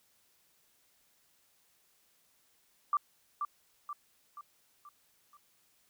sine tone with echo, 1174.7 Hz, D6, in tune, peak -25 dBFS, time 2.93-2.97 s, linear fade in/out 2 ms, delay 480 ms, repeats 5, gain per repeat -6 dB, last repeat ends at 5.37 s, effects white hiss -70 dBFS RMS until 5.89 s

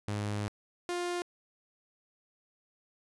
sawtooth tone pair in turn, 103.83 / 352.1 Hz, G#2 / F4, 0 / +14 cents, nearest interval octave + major sixth, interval 2114 cents, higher second, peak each -28 dBFS, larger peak neither, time 0.08-0.48 / 0.89-1.22 s, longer first, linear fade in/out 0 ms, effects resampled to 24000 Hz

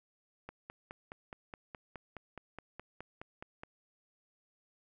click train, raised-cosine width 0.5 ms, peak -29 dBFS, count 16, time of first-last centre 0.49-3.635 s, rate 4.77 Hz, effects none

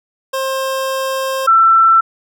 25% pulse / sine tone pair in turn, 531 / 1338 Hz, C5 / E6, +25 / +25 cents, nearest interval octave + major third, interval 1600 cents, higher second, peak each -13 / -6 dBFS, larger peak second, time 0.33-1.47 / 1.47-2.01 s, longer first, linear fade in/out 10 ms, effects none

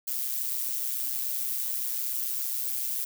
violet noise with amplitude modulation, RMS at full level -28 dBFS, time 0.07-3.05 s, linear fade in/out 10 ms, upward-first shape sine, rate 127 Hz, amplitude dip 60%, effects none

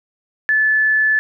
sine tone, 1736 Hz, A6, 24 cents flat, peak -12 dBFS, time 0.49-1.19 s, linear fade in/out 0 ms, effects none

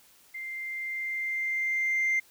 sine tone with level ramp, 2093 Hz, C7, in tune, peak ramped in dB -35 to -21 dBFS, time 0.34-2.2 s, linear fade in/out 10 ms, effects tanh soft clip ceiling -21 dBFS + white hiss -59 dBFS RMS until 2.3 s

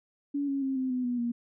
sine tone with pitch steps, 284.3 / 275.9 / 267.7 / 259.8 / 252.1 / 244.7 / 237.4 Hz, C#4 / C#4 / C4 / C4 / B3 / B3 / A#3, +44 / -8 / +40 / -12 / +36 / -16 / +32 cents, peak -27 dBFS, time 0.34-1.32 s, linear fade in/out 10 ms, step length 140 ms, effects none

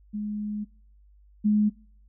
sine tone pair in turn, 209.4 / 210.3 Hz, G#3 / G#3, +15 / +22 cents, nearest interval unison, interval 7 cents, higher second, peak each -28 / -18 dBFS, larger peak second, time 0.13-0.65 / 1.44-1.7 s, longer first, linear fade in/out 20 ms, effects noise-tail reverb RT60 0.6 s tail -26 dB re dry + added 50 Hz sine -53 dBFS peak until 2.08 s

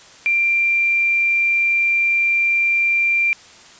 sine tone, 2370 Hz, D7, 15 cents sharp, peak -14 dBFS, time 0.26-3.33 s, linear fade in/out 0 ms, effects white hiss -44 dBFS RMS until 3.79 s + resampled to 16000 Hz

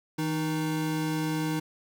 square tone pair together, 159.16 / 308.9 Hz, D#3 / D#4, +40 / -12 cents, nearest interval major seventh, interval 1148 cents, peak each -31 / -30 dBFS, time 0.18-1.6 s, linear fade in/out 10 ms, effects 10-bit

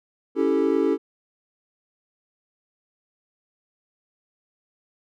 triangle chord, A dominant seventh, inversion first, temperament equal with one note detuned, 279.1 / 329.6 / 392 / 440 Hz, C#4 / E4 / G4 / A4, +12 / 0 / 0 / 0 cents, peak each -22 dBFS, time 0.35-0.98 s, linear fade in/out 50 ms, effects none

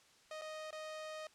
sawtooth tone with dropouts, 622.3 Hz, D#5, in tune, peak -40 dBFS, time 0.31-1.27 s, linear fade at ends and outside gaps 2 ms, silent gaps 0.413-0.418 / 0.707-0.727 s, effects white hiss -66 dBFS RMS until 1.34 s + low-pass 7000 Hz 12 dB/octave

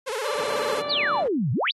sawtooth tone with vibrato, 477.7 Hz, A#4, 42 cents sharp, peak -23 dBFS, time 0.06-0.82 s, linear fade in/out 20 ms, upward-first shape sine, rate 16 Hz, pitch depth 220 cents each way
harmonic tone, 584 Hz, D5, 10 cents flat, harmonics 1 / 2 / 3 / 4 / 5 / 6 / 7, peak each -30 / -33 / -45 / -45 / -45 / -45 / -41 dBFS, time 0.22-1.24 s, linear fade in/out 50 ms
white band-pass noise, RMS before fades -39 dBFS, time 0.38-1.28 s, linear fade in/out 5 ms, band 180 to 720 Hz, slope 12 dB/octave
sine exponential two-way sweep, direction down then up, 4876 to 109.6 to 4876 Hz, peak -21 dBFS, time 0.89-1.72 s, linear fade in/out 20 ms, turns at 1.52 s
effects AAC 32 kbps

